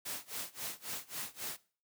white noise with tremolo, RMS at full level -39 dBFS, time 0.05-1.57 s, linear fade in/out 10 ms, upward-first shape sine, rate 3.7 Hz, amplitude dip 95%, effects noise-tail reverb RT60 0.4 s tail -20 dB re dry + high-pass 100 Hz 12 dB/octave

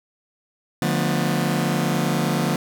sawtooth chord, B half-diminished seventh, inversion first, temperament just, 148.16 / 177.8 / 222.2 / 246.9 Hz, D3 / F3 / A3 / B3, +16 / +31 / +17 / 0 cents, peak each -20 / -20 / -22 / -23 dBFS, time 0.82-2.56 s, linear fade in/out 2 ms, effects none

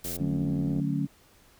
blue noise, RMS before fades -35 dBFS, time 0.04-0.17 s, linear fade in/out 5 ms
click train, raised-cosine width 2 ms, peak -27 dBFS, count 66, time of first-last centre 0.05-0.798 s, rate 86.9 Hz
sine chord, D major seventh, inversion none, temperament equal with one note detuned, 148.54 / 185 / 220 / 277.2 Hz, D3 / F#3 / A3 / C#4, +20 / 0 / 0 / 0 cents, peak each -29 / -32 / -34 / -30 dBFS, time 0.19-1.07 s, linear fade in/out 20 ms
effects pink hiss -59 dBFS RMS until 1.59 s

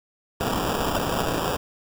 white noise with sample-and-hold, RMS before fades -25 dBFS, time 0.4-1.57 s, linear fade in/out 10 ms, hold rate 2100 Hz, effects none

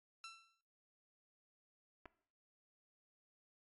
15% pulse tone with exponential decay, 1342 Hz, E6, 31 cents sharp, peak -40 dBFS, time 0.24-0.61 s, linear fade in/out 1 ms, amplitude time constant 79 ms
clicks, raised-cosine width 0.5 ms, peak -38 dBFS, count 2, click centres 2.056 / 2.059 s
effects noise-tail reverb RT60 0.6 s tail -18 dB re dry + MP3 48 kbps

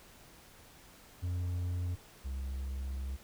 triangle tone pair in turn, 88.8 / 66.52 Hz, F2 / C2, +29 / +29 cents, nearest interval perfect fourth, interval 500 cents, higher first, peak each -30 / -33 dBFS, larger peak first, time 1.22-1.96 / 2.24-3.17 s, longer second, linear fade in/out 20 ms, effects pink hiss -57 dBFS RMS until 3.23 s

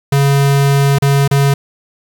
square tone with dropouts, 139.7 Hz, C#3, 14 cents sharp, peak -9 dBFS, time 0.12-1.54 s, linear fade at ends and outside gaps 5 ms, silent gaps 0.986-1.021 / 1.278-1.311 s, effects 7-bit

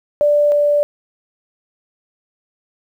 sine tone pair in turn, 587.3 / 584.9 Hz, D5 / D5, 0 / -7 cents, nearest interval unison, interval 7 cents, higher first, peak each -10 / -11 dBFS, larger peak first, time 0.21-0.52 / 0.52-0.83 s, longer neither, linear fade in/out 0 ms, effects 8-bit

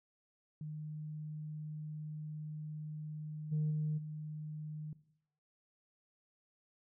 sine tone with level steps, 152.9 Hz, D#3, 30 cents flat, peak -40 / -29 / -31 / -40 dBFS, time 0.61-4.93 s, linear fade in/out 2 ms, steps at 3.51 / 3.7 / 3.97 s, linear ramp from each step 20 ms, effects noise-tail reverb RT60 0.7 s tail -18 dB re dry + tanh soft clip ceiling -28 dBFS

